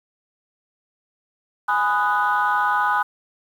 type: chord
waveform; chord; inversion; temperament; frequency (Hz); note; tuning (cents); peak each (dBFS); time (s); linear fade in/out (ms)
sine; G# minor seventh; none; equal with one note detuned; 830.6 / 1000.4 / 1244.5 / 1480; G#5 / B5 / D#6 / F#6; 0 / +22 / 0 / 0; -22; 1.68-3.03; 10
effects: tanh soft clip ceiling -10 dBFS + 8-bit